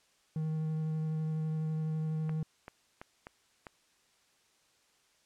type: tone with vibrato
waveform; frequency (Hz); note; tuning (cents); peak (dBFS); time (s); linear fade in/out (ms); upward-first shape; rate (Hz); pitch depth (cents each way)
triangle; 157.1; D#3; +17; -29; 0.36-2.43; 2; sine; 12; 10
type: clicks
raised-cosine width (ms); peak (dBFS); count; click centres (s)
0.5; -29; 5; 2.294 / 2.681 / 3.015 / 3.269 / 3.668
effects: white hiss -69 dBFS RMS until 5.25 s + low-pass 8000 Hz 12 dB/octave